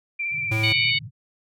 sine tone with vibrato, 2349 Hz, D7, in tune, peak -24 dBFS, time 0.19-0.91 s, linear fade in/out 10 ms, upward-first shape triangle, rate 16 Hz, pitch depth 30 cents each way
white band-pass noise, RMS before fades -38 dBFS, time 0.3-1.11 s, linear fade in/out 50 ms, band 100 to 150 Hz, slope 48 dB/octave
square tone, 110 Hz, A2, in tune, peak -23 dBFS, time 0.51-0.73 s, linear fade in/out 10 ms
harmonic tone, 740 Hz, F#5, in tune, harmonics 3 / 4 / 5 / 6, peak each -22 / -25 / -27 / -28 dBFS, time 0.63-0.99 s, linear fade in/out 10 ms
effects none

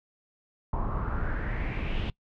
brown noise with low-pass filter sweep, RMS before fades -30 dBFS, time 0.73-2.1 s, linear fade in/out 2 ms, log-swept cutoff 960 to 3200 Hz, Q 4.2, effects noise-tail reverb RT60 0.1 s tail -22 dB re dry

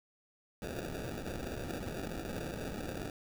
white noise with sample-and-hold, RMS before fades -40 dBFS, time 0.62-3.1 s, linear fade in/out 2 ms, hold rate 1050 Hz, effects none

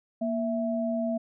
sine tone pair together, 234.9 / 659.3 Hz, A#3 / E5, +13 / 0 cents, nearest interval octave + tritone, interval 1787 cents, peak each -28 / -29 dBFS, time 0.21-1.18 s, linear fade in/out 10 ms, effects none

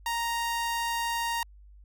sawtooth tone, 932.3 Hz, A#5, in tune, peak -24 dBFS, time 0.06-1.43 s, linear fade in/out 2 ms, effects added 50 Hz sine -49 dBFS peak until 1.84 s

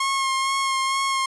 sawtooth tone with vibrato, 1078 Hz, C#6, 49 cents flat, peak -17 dBFS, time 0-1.26 s, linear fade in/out 5 ms, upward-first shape sine, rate 2.2 Hz, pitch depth 20 cents each way, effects resampled to 24000 Hz

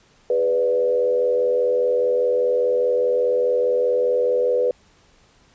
sine tone with frequency modulation, 494 Hz, B4, in tune, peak -16 dBFS, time 0.3-4.71 s, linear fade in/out 2 ms, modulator 84.9 Hz, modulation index 0.72, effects pink hiss -56 dBFS RMS until 5.54 s + resampled to 16000 Hz

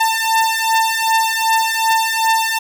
sawtooth beating tone pair, 894 / 896.6 Hz, A5 / A5, +27 / +32 cents, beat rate 2.6 Hz, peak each -13 dBFS, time 0-2.59 s, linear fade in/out 10 ms, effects none

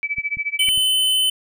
sine tone with tremolo, 2301 Hz, D7, 36 cents flat, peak -18 dBFS, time 0.03-0.69 s, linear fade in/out 0 ms, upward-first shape sine, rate 14 Hz, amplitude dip 95%
clicks, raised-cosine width 5 ms, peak -26 dBFS, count 4, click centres 0.184 / 0.371 / 0.686 / 0.777 s
square tone, 3038 Hz, F#7, 45 cents sharp, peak -16 dBFS, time 0.59-1.3 s, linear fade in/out 5 ms
effects none

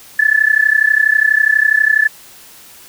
sine tone with amplitude modulation, 1737 Hz, A6, 23 cents flat, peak -5 dBFS, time 0.19-2.08 s, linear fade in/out 5 ms, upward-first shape sine, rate 32.2 Hz, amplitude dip 90%, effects white hiss -40 dBFS RMS until 2.88 s

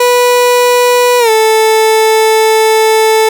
30% pulse tone with pitch glide, 490.6 to 439.6 Hz, B4 to A4, -12 to -2 cents, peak -3 dBFS, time 0-3.29 s, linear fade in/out 5 ms, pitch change -190 cents, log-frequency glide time 1.19-1.3 s, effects none

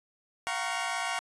20% pulse chord, Gb major seventh, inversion third, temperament equal with one note detuned, 698.5 / 754.7 / 932.3 / 1108.7 Hz, F5 / Gb5 / Bb5 / Db6, 0 / +34 / 0 / 0 cents, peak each -31 dBFS, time 0.47-1.19 s, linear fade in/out 0 ms, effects resampled to 24000 Hz

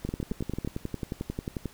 two click trains, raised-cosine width 3 ms, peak -18 / -18 dBFS, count 6 / 19, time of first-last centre 0.09-0.648 / 0.05-1.657 s, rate 8.96 / 11.2 Hz, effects pink hiss -53 dBFS RMS until 1.73 s

